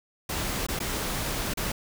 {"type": "noise with dropouts", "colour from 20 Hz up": "pink", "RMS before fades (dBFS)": -30, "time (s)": [0.29, 1.72], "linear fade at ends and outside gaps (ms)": 5, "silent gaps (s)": [[0.667, 0.685], [0.791, 0.801], [1.538, 1.572]], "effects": []}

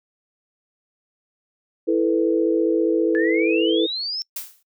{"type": "chord", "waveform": "sine", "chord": "E suspended fourth", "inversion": "none", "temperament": "just", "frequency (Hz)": [329.6, 439.5, 494.4], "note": ["E4", "A4", "B4"], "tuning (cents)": [0, -2, 2], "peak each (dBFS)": [-19, -21, -23], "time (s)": [1.87, 3.87], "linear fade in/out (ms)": 20}
{"type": "exponential sweep", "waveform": "sine", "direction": "up", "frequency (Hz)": [1700, 5430], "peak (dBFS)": -24, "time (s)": [3.15, 4.22], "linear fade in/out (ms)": 0}
{"type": "noise with exponential decay", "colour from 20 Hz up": "blue", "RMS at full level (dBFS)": -26, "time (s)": [4.36, 4.63], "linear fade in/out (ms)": 5, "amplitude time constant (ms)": 57}
{"effects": ["noise-tail reverb RT60 0.1 s tail -26 dB re dry"]}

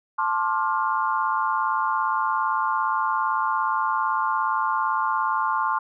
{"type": "chord", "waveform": "sine", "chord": "D minor seventh", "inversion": "second", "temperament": "just", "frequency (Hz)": [881, 1057.2, 1174.7, 1409.6], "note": ["A5", "C6", "D6", "F6"], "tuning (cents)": [2, 18, 0, 16], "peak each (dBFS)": [-26, -24, -28, -29], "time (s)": [0.18, 5.79], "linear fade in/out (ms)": 10, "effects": []}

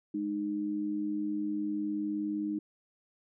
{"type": "tone pair together", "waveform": "sine", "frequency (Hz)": [207.7, 307.3], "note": ["G#3", "D#4"], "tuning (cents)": [0, -21], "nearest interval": "perfect fifth", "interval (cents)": 679, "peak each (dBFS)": [-37, -31], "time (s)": [0.14, 2.59], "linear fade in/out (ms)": 5, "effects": []}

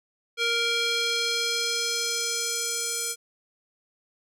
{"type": "tone with band-pass filter sweep", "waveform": "square", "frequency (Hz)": 466.7, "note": "A#4", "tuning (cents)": 2, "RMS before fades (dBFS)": -27, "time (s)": [0.37, 3.16], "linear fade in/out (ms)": 50, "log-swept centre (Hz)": [3000, 8400], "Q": 1.5, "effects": []}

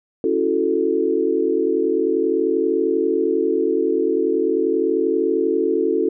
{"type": "chord", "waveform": "sine", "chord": "F# minor seventh", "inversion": "second", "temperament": "equal", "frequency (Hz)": [277.2, 329.6, 370, 440], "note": ["C#4", "E4", "F#4", "A4"], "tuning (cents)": [0, 0, 0, 0], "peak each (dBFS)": [-25, -22, -21, -20], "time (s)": [0.24, 6.09], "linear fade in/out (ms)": 2, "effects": []}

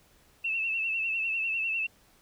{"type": "tone with vibrato", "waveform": "sine", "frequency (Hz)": 2665, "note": "E7", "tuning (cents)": 18, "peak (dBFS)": -27, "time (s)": [0.44, 1.87], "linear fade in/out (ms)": 10, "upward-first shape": "triangle", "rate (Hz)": 10, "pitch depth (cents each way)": 64, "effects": ["pink hiss -62 dBFS RMS until 2.21 s"]}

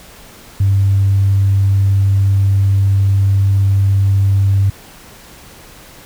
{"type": "tone", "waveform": "sine", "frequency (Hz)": 98.3, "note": "G2", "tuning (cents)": 5, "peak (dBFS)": -8, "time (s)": [0.6, 4.7], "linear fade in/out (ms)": 5, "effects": ["tanh soft clip ceiling -4 dBFS", "pink hiss -39 dBFS RMS until 6.05 s"]}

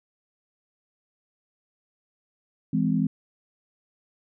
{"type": "chord", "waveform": "sine", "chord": "E augmented", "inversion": "none", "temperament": "just", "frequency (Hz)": [164.81, 206, 257.5], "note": ["E3", "G#3", "B#3"], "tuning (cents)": [0, -14, -28], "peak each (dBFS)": -25, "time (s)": [2.73, 3.07], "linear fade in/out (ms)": 5, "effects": []}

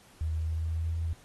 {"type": "tone with pitch glide", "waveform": "sine", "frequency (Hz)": [79.4, 82.34], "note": ["D#2", "E2"], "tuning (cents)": [36, -1], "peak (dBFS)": -28, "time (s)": [0.21, 1.13], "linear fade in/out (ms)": 0, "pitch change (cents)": 63, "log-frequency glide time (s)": [0.32, 0.95], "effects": ["pink hiss -58 dBFS RMS until 1.24 s", "AAC 32 kbps"]}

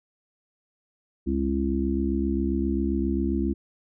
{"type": "harmonic tone with a mistuned harmonic", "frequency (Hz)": 67.5, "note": "C#2", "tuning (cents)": -45, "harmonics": [1, 3, 4, 5], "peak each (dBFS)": [-28, -28, -28, -28], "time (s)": [1.26, 3.54], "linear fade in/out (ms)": 20, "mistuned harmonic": 1, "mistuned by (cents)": 39, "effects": []}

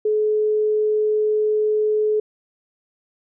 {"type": "tone", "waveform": "sine", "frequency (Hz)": 427.1, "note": "G#4", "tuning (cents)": 48, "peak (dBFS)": -16, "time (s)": [0.05, 2.2], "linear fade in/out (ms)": 5, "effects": []}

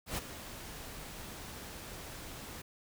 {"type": "noise with ADSR envelope", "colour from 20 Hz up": "pink", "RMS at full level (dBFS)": -34, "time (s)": [0.06, 2.62], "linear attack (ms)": 120, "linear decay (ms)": 14, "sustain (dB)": -12, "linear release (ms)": 7, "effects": []}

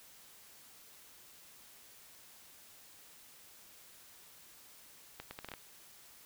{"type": "accelerating click train", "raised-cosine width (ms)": 0.3, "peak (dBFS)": -27, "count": 7, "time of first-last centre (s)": [5.2, 5.538], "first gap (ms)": 110, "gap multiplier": 0.72, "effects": ["white hiss -58 dBFS RMS until 6.25 s"]}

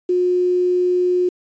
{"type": "tone with quantisation", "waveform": "sine", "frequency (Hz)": 360, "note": "F#4", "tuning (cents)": -47, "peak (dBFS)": -14, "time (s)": [0.09, 1.29], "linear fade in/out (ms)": 5, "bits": 7, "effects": ["resampled to 16000 Hz"]}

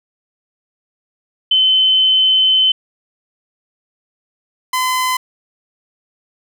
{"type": "tone pair in turn", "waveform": ["sine", "sawtooth"], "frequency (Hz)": [3058, 1020.5], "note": ["G7", "C6"], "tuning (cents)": [-44, -44], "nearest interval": "octave + perfect fifth", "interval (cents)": 1900, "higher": "first", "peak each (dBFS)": [-9, -11], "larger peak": "first", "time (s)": [[1.51, 2.72], [4.73, 5.17]], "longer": "first", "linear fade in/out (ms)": 5, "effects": []}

